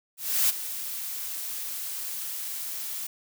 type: noise with ADSR envelope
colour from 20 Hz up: blue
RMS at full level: -21 dBFS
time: 0.17-3.07 s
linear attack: 320 ms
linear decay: 21 ms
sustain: -13 dB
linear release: 6 ms
effects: none